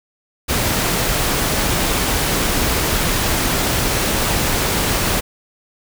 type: noise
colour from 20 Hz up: pink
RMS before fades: -18 dBFS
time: 0.48-5.21 s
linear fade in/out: 20 ms
effects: none